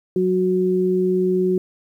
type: tone pair together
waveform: sine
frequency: 184.4 / 368 Hz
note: F#3 / F#4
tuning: -6 / -9 cents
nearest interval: octave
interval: 1197 cents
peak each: -21 / -17 dBFS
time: 0.16-1.58 s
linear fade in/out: 2 ms
effects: 9-bit